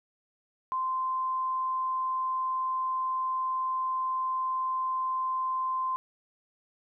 sine tone, 1039 Hz, C6, 12 cents flat, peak -27 dBFS, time 0.72-5.96 s, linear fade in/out 0 ms, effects none

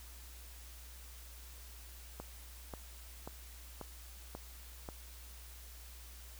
click train, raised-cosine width 1 ms, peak -29 dBFS, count 6, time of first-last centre 2.2-4.888 s, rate 1.86 Hz, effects added 60 Hz sine -51 dBFS peak until 6.39 s + white hiss -56 dBFS RMS until 6.39 s

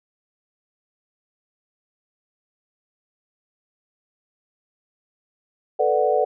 sine chord, B minor seventh, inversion third, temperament equal, 440 / 493.9 / 587.3 / 740 Hz, A4 / B4 / D5 / F#5, 0 / 0 / 0 / 0 cents, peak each -22 dBFS, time 5.79-6.25 s, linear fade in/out 10 ms, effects none

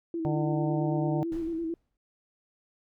sine tone with vibrato, 329.6 Hz, E4, in tune, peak -29 dBFS, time 0.14-1.74 s, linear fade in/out 2 ms, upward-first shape square, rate 9 Hz, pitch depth 36 cents each way
harmonic tone, 150.3 Hz, D3, 40 cents sharp, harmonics 1 / 2 / 3 / 4 / 5 / 6, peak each -28 / -36 / -40 / -35 / -37 / -42 dBFS, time 0.25-1.23 s, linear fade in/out 0 ms
brown noise with exponential decay, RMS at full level -39 dBFS, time 1.32-1.97 s, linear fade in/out 1 ms, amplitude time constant 140 ms
effects none

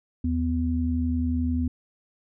sine tone pair together, 79.27 / 249.2 Hz, D#2 / B3, +33 / +16 cents, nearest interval octave + minor sixth, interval 1983 cents, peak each -25 dBFS, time 0.24-1.68 s, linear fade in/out 5 ms, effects none

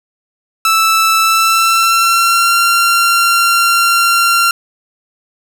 sawtooth tone with pitch glide, 1318.5 to 1376.9 Hz, E6 to F6, 0 to -25 cents, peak -5 dBFS, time 0.65-4.51 s, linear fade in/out 2 ms, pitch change +75 cents, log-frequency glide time 1.21-2.56 s, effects none

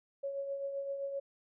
sine tone with tremolo, 554.4 Hz, C#5, in tune, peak -33 dBFS, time 0.23-1.2 s, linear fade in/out 10 ms, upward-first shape triangle, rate 7.7 Hz, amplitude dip 50%, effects none

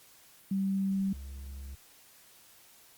sine / triangle tone pair in turn, 194 / 68.14 Hz, G3 / C#2, -18 / -29 cents, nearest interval octave + tritone, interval 1811 cents, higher first, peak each -27 / -38 dBFS, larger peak first, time 0.51-1.13 / 1.13-1.75 s, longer neither, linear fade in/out 5 ms, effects white hiss -58 dBFS RMS until 2.97 s + Opus 48 kbps

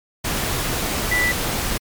sine tone in noise, 1976 Hz, B6, in tune, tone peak -17 dBFS, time 1.11-1.32 s, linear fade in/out 10 ms, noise pink, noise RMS -23 dBFS, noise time 0.24-1.78 s, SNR +3 dB, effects MP3 96 kbps

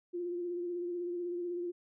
sine tone with vibrato, 350.5 Hz, F4, 6 cents sharp, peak -34 dBFS, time 0.13-1.72 s, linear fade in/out 20 ms, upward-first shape sine, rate 16 Hz, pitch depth 31 cents each way, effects none

